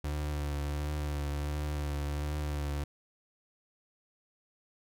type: tone with vibrato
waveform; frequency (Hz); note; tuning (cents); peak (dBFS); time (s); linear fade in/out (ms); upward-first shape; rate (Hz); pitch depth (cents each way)
35% pulse; 73.42; D2; 0; -30; 0.04-2.84; 5; triangle; 1.4; 34
effects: none